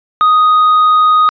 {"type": "tone", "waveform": "triangle", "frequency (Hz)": 1246, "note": "D#6", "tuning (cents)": 2, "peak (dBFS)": -4, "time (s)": [0.21, 1.29], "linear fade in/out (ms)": 0, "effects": ["resampled to 11025 Hz"]}